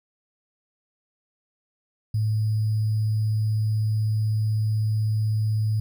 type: tone with sample-and-hold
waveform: sine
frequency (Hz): 108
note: A2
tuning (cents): -32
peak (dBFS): -20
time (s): 2.14-5.8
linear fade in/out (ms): 5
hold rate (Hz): 4900
effects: none